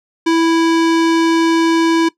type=tone; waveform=square; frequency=329.6 Hz; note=E4; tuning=in tune; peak=-11 dBFS; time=0.26-2.09 s; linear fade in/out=10 ms; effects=noise-tail reverb RT60 0.1 s tail -19 dB re dry + low-pass 6000 Hz 12 dB/octave